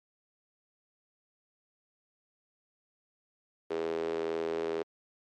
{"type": "tone with high-pass filter", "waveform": "sawtooth", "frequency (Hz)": 82, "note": "E2", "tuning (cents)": -9, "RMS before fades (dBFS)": -33, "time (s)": [3.7, 4.83], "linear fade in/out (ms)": 10, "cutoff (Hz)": 410, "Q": 5.5, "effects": ["low-pass 4000 Hz 12 dB/octave", "MP3 64 kbps"]}